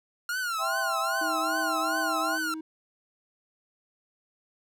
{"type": "tone with vibrato", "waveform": "45% pulse", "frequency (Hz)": 1400, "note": "F6", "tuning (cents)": 4, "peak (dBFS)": -28, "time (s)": [0.29, 2.54], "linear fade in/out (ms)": 2, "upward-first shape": "triangle", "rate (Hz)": 2.5, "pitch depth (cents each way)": 170}
{"type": "chord", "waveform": "sine", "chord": "C major", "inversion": "first", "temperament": "equal", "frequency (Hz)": [659.3, 784, 1046.5], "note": ["E5", "G5", "C6"], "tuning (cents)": [0, 0, 0], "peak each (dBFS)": -33, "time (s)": [0.58, 2.39], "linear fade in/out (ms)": 50}
{"type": "tone", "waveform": "triangle", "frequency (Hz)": 316.7, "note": "D#4", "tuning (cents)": 31, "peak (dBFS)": -32, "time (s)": [1.21, 2.61], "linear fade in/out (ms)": 5}
{"effects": []}